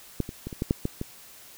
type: clicks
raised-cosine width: 3 ms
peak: -12 / -22 / -20 / -23 / -13 / -8 / -13 / -17 dBFS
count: 8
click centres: 0.203 / 0.291 / 0.47 / 0.528 / 0.621 / 0.709 / 0.854 / 1.014 s
effects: white hiss -49 dBFS RMS until 1.57 s